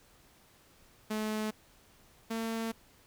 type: tone pair in turn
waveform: sawtooth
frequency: 215.4 / 226 Hz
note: A3 / A3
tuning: -37 / +47 cents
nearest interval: minor second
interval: 84 cents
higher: second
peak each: -28 / -29 dBFS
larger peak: first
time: 1.1-1.51 / 2.3-2.72 s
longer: second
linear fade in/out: 10 ms
effects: pink hiss -62 dBFS RMS until 3.06 s